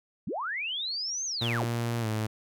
sine linear two-way sweep, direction up then down, 123.47 to 6500 to 123.47 Hz, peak -30 dBFS, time 0.27-1.65 s, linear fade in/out 5 ms, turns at 1.25 s
sawtooth tone with pitch glide, 117.6 to 109.09 Hz, A#2 to A2, +16 to -14 cents, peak -24 dBFS, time 1.41-2.27 s, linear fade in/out 10 ms, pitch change -130 cents, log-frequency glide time 2-2.07 s
effects none

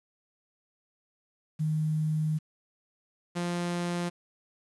sine / sawtooth tone pair in turn, 155.2 / 174.39 Hz, D#3 / F3, -4 / -2 cents, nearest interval major second, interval 202 cents, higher second, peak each -25 dBFS, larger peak neither, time 1.59-2.39 / 3.35-4.1 s, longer first, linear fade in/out 20 ms, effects resampled to 24000 Hz + 9-bit

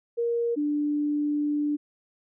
sine tone pair in turn, 469.6 / 294.7 Hz, A#4 / D4, +13 / +6 cents, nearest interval minor sixth, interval 807 cents, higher first, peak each -23 dBFS, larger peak neither, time 0.17-0.56 / 0.56-1.77 s, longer second, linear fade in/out 20 ms, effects none

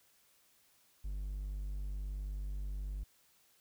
triangle tone, 49.36 Hz, G1, 13 cents sharp, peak -35 dBFS, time 1.04-3.04 s, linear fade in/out 10 ms, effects white hiss -69 dBFS RMS until 3.6 s

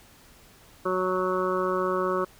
harmonic tone, 184.8 Hz, F#3, 2 cents flat, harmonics 1 / 2 / 3 / 5 / 6 / 7 / 8, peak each -35 / -27 / -30 / -38 / -30 / -32 / -39 dBFS, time 0.85-2.25 s, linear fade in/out 10 ms, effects pink hiss -54 dBFS RMS until 2.39 s

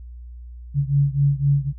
sine beating tone pair, 139.6 / 143.5 Hz, C#3 / D3, +13 / -40 cents, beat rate 3.9 Hz, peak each -18 / -20 dBFS, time 0.74-1.73 s, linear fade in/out 50 ms, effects added 60 Hz sine -35 dBFS peak until 1.78 s

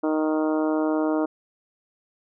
harmonic tone, 155.56 Hz, D#3, in tune, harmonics 2 / 3 / 4 / 5 / 6 / 7 / 8 / 9, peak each -22 / -29 / -28 / -35 / -35 / -38 / -38 / -40 dBFS, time 0.03-1.26 s, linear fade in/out 10 ms, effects none

